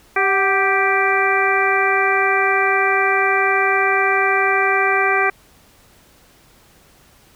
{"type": "harmonic tone with a mistuned harmonic", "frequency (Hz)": 392, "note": "G4", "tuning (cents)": 0, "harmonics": [1, 2, 3, 4, 5, 6], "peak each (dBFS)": [-21, -21, -21, -21, -21, -21], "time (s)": [0.16, 5.3], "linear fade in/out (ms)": 5, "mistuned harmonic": 2, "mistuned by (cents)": -61, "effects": ["pink hiss -51 dBFS RMS until 7.35 s"]}